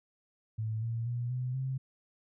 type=tone with pitch steps; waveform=sine; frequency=110 / 115.14 / 120.51 / 126.14 / 132.03 Hz; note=A2 / A#2 / B2 / B2 / C3; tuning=0 / -21 / -42 / +37 / +16 cents; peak=-31 dBFS; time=0.58-1.78 s; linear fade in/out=10 ms; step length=240 ms; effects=none